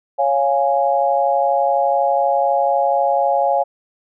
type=chord; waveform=sine; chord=Db major; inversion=none; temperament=equal; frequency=554.4 / 698.5 / 830.6 Hz; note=Db5 / F5 / Ab5; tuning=0 / 0 / 0 cents; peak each=-18 dBFS; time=0.18-3.64 s; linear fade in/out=20 ms; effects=none